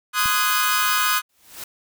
sawtooth chord, Ab dominant seventh, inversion first, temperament equal with one note detuned, 1032.7 / 1244.5 / 1480 / 1661.2 Hz, C6 / Eb6 / Gb6 / Ab6, -23 / 0 / 0 / 0 cents, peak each -23 / -18 / -21 / -24 dBFS, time 0.13-1.22 s, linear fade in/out 50 ms
violet noise, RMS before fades -27 dBFS, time 0.19-1.19 s, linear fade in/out 0 ms
click, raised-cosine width 5 ms, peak -23 dBFS, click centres 0.258 s
white noise with exponential growth, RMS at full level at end -31 dBFS, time 1.29-1.64 s, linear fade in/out 5 ms, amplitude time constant 76 ms
effects none

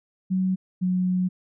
sine tone pair in turn, 186.9 / 182.95 Hz, F#3 / F#3, +18 / -19 cents, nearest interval unison, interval 37 cents, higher first, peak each -20 dBFS, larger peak neither, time 0.3-0.56 / 0.81-1.29 s, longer second, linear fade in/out 20 ms, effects none

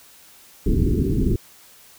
pink low-pass noise, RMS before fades -19 dBFS, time 0.66-1.36 s, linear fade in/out 5 ms, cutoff 420 Hz, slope 96 dB/octave, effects white hiss -49 dBFS RMS until 1.98 s

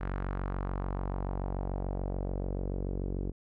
sawtooth tone with low-pass filter sweep, 46.89 Hz, F#1, 24 cents sharp, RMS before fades -34 dBFS, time 0-3.32 s, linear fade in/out 20 ms, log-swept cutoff 1600 to 380 Hz, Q 1.8, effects none

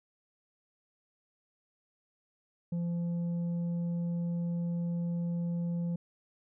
triangle tone with tanh clipping, 171.6 Hz, F3, 30 cents flat, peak -31 dBFS, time 2.72-5.96 s, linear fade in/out 5 ms, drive 9 dB, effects none

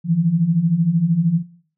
sine beating tone pair, 158 / 171 Hz, D#3 / F3, +27 / -36 cents, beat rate 13 Hz, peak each -20 / -16 dBFS, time 0.04-1.43 s, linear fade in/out 50 ms, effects noise-tail reverb RT60 0.5 s tail -17 dB re dry

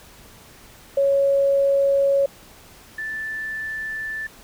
sine tone pair in turn, 554.4 / 1760.1 Hz, C#5 / A6, 0 / 0 cents, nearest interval octave + minor sixth, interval 2000 cents, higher second, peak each -15 / -26 dBFS, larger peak first, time 0.97-2.26 / 2.98-4.27 s, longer neither, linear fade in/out 5 ms, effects pink hiss -47 dBFS RMS until 4.43 s

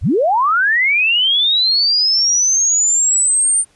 sine linear sweep, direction up, 36.61 to 9010 Hz, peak -11 dBFS, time 0.01-3.65 s, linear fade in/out 50 ms, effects pink hiss -55 dBFS RMS until 3.75 s + resampled to 24000 Hz

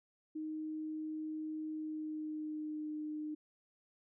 sine tone with pitch glide, 311.1 to 304.5 Hz, D#4 to D#4, 0 to -37 cents, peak -38 dBFS, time 0.35-3.35 s, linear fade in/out 10 ms, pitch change -37 cents, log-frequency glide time 1.71-2.93 s, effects none

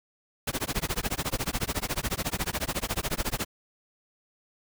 pink noise with tremolo, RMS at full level -27 dBFS, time 0.47-3.45 s, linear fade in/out 5 ms, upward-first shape sine, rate 14 Hz, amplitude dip 100%, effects none

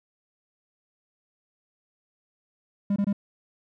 triangle tone bursts, 201 Hz, G3, 44 cents sharp, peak -19 dBFS, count 3, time 2.9-3.129 s, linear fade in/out 5 ms, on 61 ms, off 23 ms, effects none

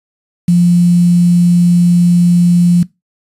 sine tone with quantisation, 174.61 Hz, F3, in tune, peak -5 dBFS, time 0.48-2.83 s, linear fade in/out 5 ms, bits 5, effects noise-tail reverb RT60 0.2 s tail -20 dB re dry + resampled to 32000 Hz

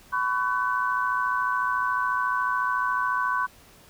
sine tone cluster, 1006 / 1120 / 1510 Hz, B5 / C#6 / F#6, +32 / +18 / +35 cents, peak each -27 dBFS, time 0.12-3.47 s, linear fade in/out 20 ms, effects pink hiss -53 dBFS RMS until 3.89 s

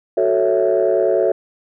sine chord, F# minor seventh, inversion none, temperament equal, 370 / 440 / 554.4 / 659.3 Hz, F#4 / A4 / C#5 / E5, 0 / 0 / 0 / 0 cents, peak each -18 dBFS, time 0.17-1.32 s, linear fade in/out 5 ms, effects tanh soft clip ceiling -6 dBFS

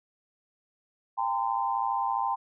sine tone cluster, 799 / 911 / 1026 Hz, G5 / A#5 / C6, +33 / -40 / -34 cents, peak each -30 dBFS, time 1.17-2.36 s, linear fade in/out 20 ms, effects none

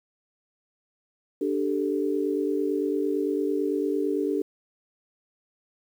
sine chord, D suspended fourth, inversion none, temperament just, 293.7 / 391.6 / 440.5 Hz, D4 / G4 / A4, 0 / -2 / +2 cents, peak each -27 / -27 / -29 dBFS, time 1.41-4.42 s, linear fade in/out 5 ms, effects 9-bit

